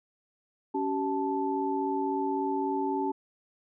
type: tone cluster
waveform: sine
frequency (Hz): 280.1 / 383.7 / 876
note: C#4 / G4 / A5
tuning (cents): +18 / -37 / -8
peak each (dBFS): -31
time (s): 0.74-3.12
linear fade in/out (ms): 10
effects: none